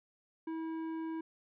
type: tone with tanh clipping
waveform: sine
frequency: 323.5 Hz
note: E4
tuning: 32 cents flat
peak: -38 dBFS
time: 0.47-1.21 s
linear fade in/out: 5 ms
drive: 11 dB
effects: none